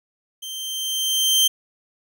sawtooth tone with level ramp, 3136 Hz, G7, in tune, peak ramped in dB -28 to -10 dBFS, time 0.42-1.48 s, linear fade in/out 10 ms, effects none

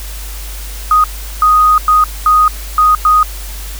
sine tone bursts at uneven times, 1244.5 Hz, D#6, in tune, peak -5 dBFS, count 6, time 0.91-1.04 / 1.42-1.78 / 1.88-2.04 / 2.26-2.48 / 2.78-2.95 / 3.05-3.23 s, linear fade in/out 2 ms, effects added 50 Hz sine -23 dBFS peak until 3.79 s + white hiss -30 dBFS RMS until 3.79 s

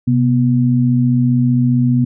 sine tone pair together, 128.8 / 244 Hz, C3 / B3, -27 / -21 cents, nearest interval major seventh, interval 1106 cents, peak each -13 dBFS, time 0.07-2.05 s, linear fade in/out 10 ms, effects none

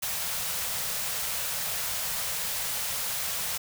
white band-stop noise, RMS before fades -31 dBFS, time 0.02-3.58 s, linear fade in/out 10 ms, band 200 to 460 Hz, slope 48 dB/octave, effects none

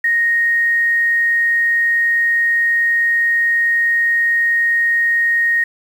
sine tone with quantisation, 1864.7 Hz, A#6, in tune, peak -12 dBFS, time 0.04-5.64 s, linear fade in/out 5 ms, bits 7, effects none

